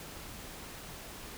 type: silence
effects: pink hiss -46 dBFS RMS until 1.37 s